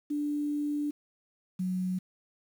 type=tone pair in turn; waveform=sine; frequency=293.7 / 184.06 Hz; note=D4 / F#3; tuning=0 / -9 cents; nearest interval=minor sixth; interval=809 cents; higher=first; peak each=-28 dBFS; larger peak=neither; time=0.1-0.91 / 1.59-1.99 s; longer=first; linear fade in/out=10 ms; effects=9-bit